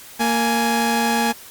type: tone pair together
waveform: sawtooth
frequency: 231.2 / 835 Hz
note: A#3 / G#5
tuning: -14 / +9 cents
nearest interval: octave + minor seventh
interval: 2223 cents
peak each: -16 dBFS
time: 0.19-1.33 s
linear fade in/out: 20 ms
effects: white hiss -41 dBFS RMS until 1.5 s + Opus 48 kbps